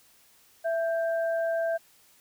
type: tone pair together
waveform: sine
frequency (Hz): 663 / 1577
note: E5 / G6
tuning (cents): +10 / +10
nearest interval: octave + minor third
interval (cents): 1500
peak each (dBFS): -25 / -36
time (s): 0.64-1.78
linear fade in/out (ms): 20
effects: white hiss -60 dBFS RMS until 2.2 s